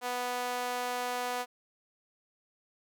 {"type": "tone with high-pass filter", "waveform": "sawtooth", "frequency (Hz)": 246.9, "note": "B3", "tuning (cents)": 0, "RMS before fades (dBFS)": -34, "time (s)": [0.01, 1.46], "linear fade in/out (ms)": 50, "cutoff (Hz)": 680, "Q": 1.6, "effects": []}